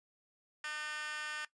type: tone with high-pass filter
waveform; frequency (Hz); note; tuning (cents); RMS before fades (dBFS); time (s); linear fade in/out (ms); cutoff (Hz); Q
15% pulse; 302.7; D#4; -48; -41; 0.64-1.45; 2; 1800; 6.4
effects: noise-tail reverb RT60 0.1 s tail -17 dB re dry + resampled to 22050 Hz